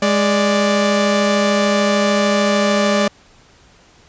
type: tone pair together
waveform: sawtooth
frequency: 206.9 / 587.3 Hz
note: G#3 / D5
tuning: -6 / 0 cents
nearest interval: octave + tritone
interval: 1806 cents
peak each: -12 dBFS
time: 0.02-3.08 s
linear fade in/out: 5 ms
effects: pink hiss -49 dBFS RMS until 4.08 s + resampled to 16000 Hz